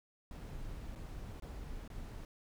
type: noise with dropouts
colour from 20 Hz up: brown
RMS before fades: -45 dBFS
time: 0.31-2.25 s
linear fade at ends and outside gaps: 1 ms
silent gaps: 0.952-0.958 / 1.4-1.422 / 1.878-1.901 s
effects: none